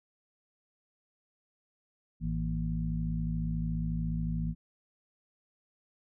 harmonic tone with a mistuned harmonic, 54.1 Hz, A1, 29 cents flat, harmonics 1 / 2 / 3 / 4, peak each -34 / -41 / -32 / -38 dBFS, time 2.2-4.55 s, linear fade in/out 50 ms, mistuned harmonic 4, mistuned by +130 cents, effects none

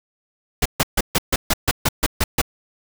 pink noise bursts, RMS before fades -17 dBFS, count 11, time 0.62-2.416 s, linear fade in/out 5 ms, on 36 ms, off 140 ms, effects none

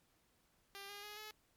5% pulse tone with pitch steps, 397.2 / 407.2 / 417.4 / 427.9 Hz, G4 / G#4 / G#4 / A4, +23 / -34 / +9 / -48 cents, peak -37 dBFS, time 0.75-1.31 s, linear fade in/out 0 ms, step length 140 ms, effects pink hiss -75 dBFS RMS until 1.56 s + MP3 96 kbps

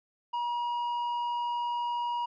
triangle tone with tanh clipping, 957 Hz, A#5, 45 cents sharp, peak -30 dBFS, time 0.33-2.26 s, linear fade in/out 10 ms, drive 10 dB, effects none

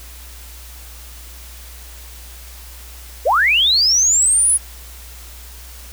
sine linear sweep, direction up, 415.3 to 10490 Hz, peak -11 dBFS, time 3.25-4.58 s, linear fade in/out 20 ms, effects added 60 Hz sine -36 dBFS peak until 5.92 s + white hiss -40 dBFS RMS until 5.92 s

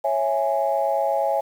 sine chord, C# minor, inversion none, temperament equal with one note detuned, 550.9 / 659.3 / 830.6 Hz, C#5 / E5 / G#5, -11 / 0 / 0 cents, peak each -23 dBFS, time 0.04-1.41 s, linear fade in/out 10 ms, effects tanh soft clip ceiling -10 dBFS + 8-bit

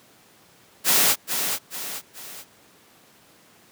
white noise with echo, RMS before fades -18 dBFS, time 0.84-1.16 s, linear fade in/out 50 ms, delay 430 ms, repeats 3, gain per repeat -7 dB, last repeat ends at 2.45 s, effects pink hiss -54 dBFS RMS until 3.71 s + high-pass 150 Hz 12 dB/octave

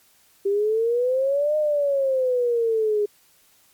sine exponential two-way sweep, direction up then down, 392 to 614 to 410.3 Hz, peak -18 dBFS, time 0.45-3.06 s, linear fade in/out 10 ms, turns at 1.57 s, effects white hiss -58 dBFS RMS until 3.73 s + MP3 96 kbps

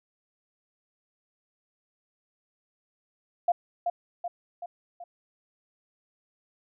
sine tone with echo, 698.5 Hz, F5, in tune, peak -19 dBFS, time 3.48-3.52 s, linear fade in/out 5 ms, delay 380 ms, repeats 4, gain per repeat -5 dB, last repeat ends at 5.04 s, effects none

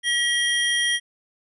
square tone pair together, 1913 / 3217 Hz, A#6 / G7, +44 / +44 cents, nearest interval major sixth, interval 900 cents, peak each -23 dBFS, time 0.03-1 s, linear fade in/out 50 ms, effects resampled to 24000 Hz

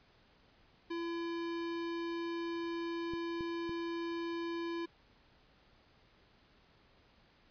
square tone, 337.4 Hz, E4, 40 cents sharp, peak -37 dBFS, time 0.9-4.86 s, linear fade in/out 10 ms
clicks, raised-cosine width 3 ms, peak -33 dBFS, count 3, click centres 3.136 / 3.408 / 3.694 s
effects pink hiss -66 dBFS RMS until 7.5 s + resampled to 11025 Hz

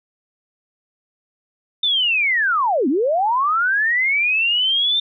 sine linear two-way sweep, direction down then up, 3612 to 240 to 3612 Hz, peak -15 dBFS, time 1.83-5 s, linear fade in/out 5 ms, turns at 2.88 s, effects none

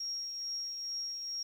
sine tone with tremolo, 5588 Hz, F8, in tune, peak -34 dBFS, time 0-1.43 s, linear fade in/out 5 ms, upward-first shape triangle, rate 2.3 Hz, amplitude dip 40%, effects 10-bit

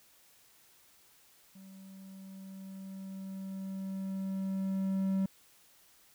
triangle tone with level ramp, 192.1 Hz, G3, 35 cents flat, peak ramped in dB -48 to -25 dBFS, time 1.55-5.26 s, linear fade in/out 5 ms, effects white hiss -63 dBFS RMS until 6.14 s

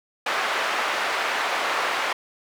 white band-pass noise, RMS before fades -25 dBFS, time 0.26-2.13 s, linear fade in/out 5 ms, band 610 to 1800 Hz, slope 12 dB/octave, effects none

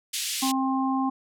pink band-pass noise, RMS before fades -30 dBFS, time 0.13-0.52 s, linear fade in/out 10 ms, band 2700 to 12000 Hz, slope 24 dB/octave
harmonic tone, 265.1 Hz, C4, 23 cents sharp, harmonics 1 / 3 / 4, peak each -24 / -29 / -30 dBFS, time 0.42-1.1 s, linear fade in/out 10 ms
effects none

